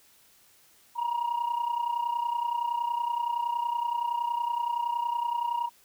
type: tone with amplitude modulation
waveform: sine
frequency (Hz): 949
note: A#5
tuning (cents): +31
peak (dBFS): -21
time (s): 0.95-5.7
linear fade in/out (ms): 50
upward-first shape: sine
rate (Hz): 30.7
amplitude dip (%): 80
effects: tanh soft clip ceiling -23 dBFS + white hiss -60 dBFS RMS until 5.84 s